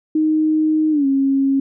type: tone with pitch glide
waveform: sine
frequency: 311.1 to 272.4 Hz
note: D#4 to C#4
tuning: 0 to -30 cents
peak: -13 dBFS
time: 0.15-1.6 s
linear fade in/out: 5 ms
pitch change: -230 cents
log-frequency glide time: 0.91-1.06 s
effects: none